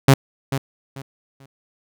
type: tone with echo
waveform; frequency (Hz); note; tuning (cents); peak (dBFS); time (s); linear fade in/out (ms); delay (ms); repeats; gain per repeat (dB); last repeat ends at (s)
sawtooth; 136.1; C#3; -31; -4; 0.08-0.14; 5; 440; 3; -12; 1.46
effects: none